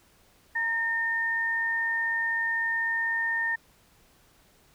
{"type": "tone pair together", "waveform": "sine", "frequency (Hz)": [924.7, 1824], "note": ["A#5", "A#6"], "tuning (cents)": [-14, -38], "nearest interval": "octave", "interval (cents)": 1176, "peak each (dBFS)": [-36, -25], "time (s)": [0.55, 3.56], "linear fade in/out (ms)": 10, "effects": ["pink hiss -61 dBFS RMS until 4.74 s"]}